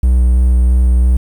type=tone with vibrato; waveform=triangle; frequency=61.9 Hz; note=B1; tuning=5 cents sharp; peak=-5 dBFS; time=0.03-1.17 s; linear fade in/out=5 ms; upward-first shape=square; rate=3 Hz; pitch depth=13 cents each way; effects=7-bit